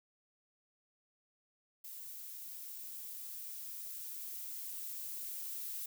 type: noise with level ramp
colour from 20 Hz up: violet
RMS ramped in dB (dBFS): -48 to -42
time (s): 1.84-5.86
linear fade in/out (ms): 5
effects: none